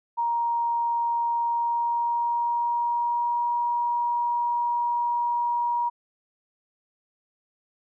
sine tone with pitch glide, 939 to 953.8 Hz, A#5 to A#5, +12 to +39 cents, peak -22 dBFS, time 0.17-5.9 s, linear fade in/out 20 ms, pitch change +27 cents, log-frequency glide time 1.44-3.49 s, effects none

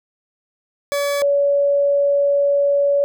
40% pulse / sine tone pair in turn, 570 / 566.7 Hz, C#5 / C#5, +48 / +38 cents, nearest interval unison, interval 10 cents, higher first, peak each -17 / -13 dBFS, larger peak second, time 0.92-1.22 / 1.22-3.04 s, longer second, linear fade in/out 0 ms, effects none

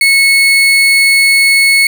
35% pulse tone, 2198 Hz, C#7, 15 cents flat, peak -4 dBFS, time 0.01-1.87 s, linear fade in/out 2 ms, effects none

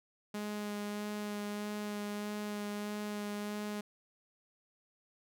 sawtooth tone with vibrato, 207.7 Hz, G#3, in tune, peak -33 dBFS, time 0.34-3.81 s, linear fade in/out 5 ms, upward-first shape sine, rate 1.6 Hz, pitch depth 12 cents each way, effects none

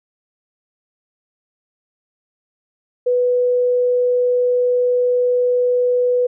sine tone, 493.9 Hz, B4, in tune, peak -13 dBFS, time 3.06-6.27 s, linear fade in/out 10 ms, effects none

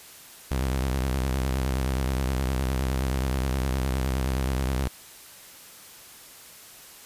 sawtooth tone with vibrato, 65.41 Hz, C2, in tune, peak -20 dBFS, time 0.51-4.88 s, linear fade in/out 0 ms, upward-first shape sine, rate 9.6 Hz, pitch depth 100 cents each way, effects white hiss -47 dBFS RMS until 7.05 s + resampled to 32000 Hz

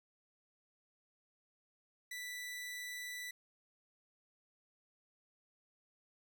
sawtooth tone, 1975.5 Hz, B6, in tune, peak -39 dBFS, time 2.11-3.31 s, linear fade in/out 5 ms, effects none

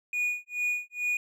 triangle tone with tremolo, 2455 Hz, D#7, 24 cents flat, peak -23 dBFS, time 0.13-1.17 s, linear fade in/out 2 ms, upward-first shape sine, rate 2.3 Hz, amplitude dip 100%, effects none

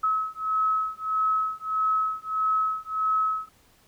sine beating tone pair, 1286 / 1287.6 Hz, E6 / E6, -43 / -41 cents, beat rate 1.6 Hz, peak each -26 dBFS, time 0.03-3.49 s, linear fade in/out 10 ms, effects pink hiss -60 dBFS RMS until 3.87 s

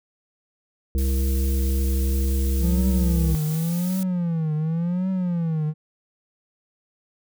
harmonic tone, 66.4 Hz, C2, 26 cents sharp, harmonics 1 / 3 / 5 / 7, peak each -19 / -31 / -34 / -37 dBFS, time 0.95-3.35 s, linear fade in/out 0 ms
blue noise, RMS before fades -36 dBFS, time 0.98-4.03 s, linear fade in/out 0 ms
triangle tone with vibrato, 170 Hz, F3, 46 cents flat, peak -19 dBFS, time 2.6-5.74 s, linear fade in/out 50 ms, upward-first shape triangle, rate 0.9 Hz, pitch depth 200 cents each way
effects none

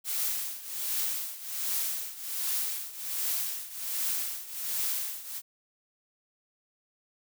blue noise with tremolo, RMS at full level -29 dBFS, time 0.04-5.42 s, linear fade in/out 50 ms, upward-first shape triangle, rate 1.3 Hz, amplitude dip 85%, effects none

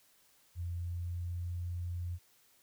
sine tone with pitch glide, 86.5 to 87.56 Hz, F2 to F2, -16 to +5 cents, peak -35 dBFS, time 0.55-2.19 s, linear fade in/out 50 ms, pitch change +21 cents, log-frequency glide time 0.67-1.52 s, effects white hiss -67 dBFS RMS until 2.62 s

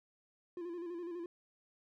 triangle tone with vibrato, 345.5 Hz, F4, 19 cents flat, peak -38 dBFS, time 0.57-1.26 s, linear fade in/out 2 ms, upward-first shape square, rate 12 Hz, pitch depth 49 cents each way, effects none

